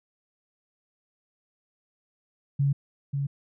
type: tone with echo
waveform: sine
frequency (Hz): 140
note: C#3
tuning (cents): +18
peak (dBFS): -20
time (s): 2.59-2.73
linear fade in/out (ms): 10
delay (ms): 540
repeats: 1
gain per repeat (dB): -5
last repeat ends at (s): 3.27
effects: none